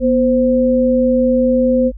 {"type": "tone pair together", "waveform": "sine", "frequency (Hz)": [243.9, 519], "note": ["B3", "C5"], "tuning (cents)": [-21, -14], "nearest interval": "octave + minor second", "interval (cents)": 1307, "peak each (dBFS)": -13, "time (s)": [0, 1.92], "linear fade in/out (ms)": 50, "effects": ["added 50 Hz sine -28 dBFS peak until 1.97 s"]}